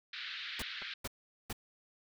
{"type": "band-pass noise", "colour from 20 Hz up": "white", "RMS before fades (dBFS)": -43, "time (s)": [0.13, 0.94], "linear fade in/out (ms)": 5, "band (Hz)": [1400, 4200], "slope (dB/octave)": 48}
{"type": "noise bursts", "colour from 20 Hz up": "pink", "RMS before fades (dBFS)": -39, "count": 3, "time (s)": [0.59, 1.529], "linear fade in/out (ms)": 5, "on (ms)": 33, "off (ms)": 420}
{"type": "clicks", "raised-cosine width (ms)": 0.5, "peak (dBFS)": -33, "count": 2, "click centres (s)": [0.819, 0.824]}
{"effects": []}